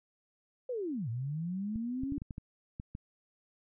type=linear two-way sweep; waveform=sine; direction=down then up; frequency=523.3 to 110 to 290.1 Hz; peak=-33 dBFS; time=0.69-2.18 s; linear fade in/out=5 ms; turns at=1.09 s
type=clicks; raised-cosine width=5 ms; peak=-28 dBFS; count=9; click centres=1.758 / 2.035 / 2.122 / 2.18 / 2.219 / 2.308 / 2.381 / 2.799 / 2.951 s
effects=none